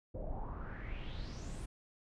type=noise with low-pass filter sweep; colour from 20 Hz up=brown; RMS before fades=-42 dBFS; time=0.14-1.66 s; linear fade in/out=10 ms; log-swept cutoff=520 to 10000 Hz; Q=4.8; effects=none